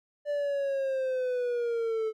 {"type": "linear sweep", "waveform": "triangle", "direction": "down", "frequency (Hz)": [587.3, 433.9], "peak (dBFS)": -25, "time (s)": [0.25, 2.13], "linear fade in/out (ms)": 50, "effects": []}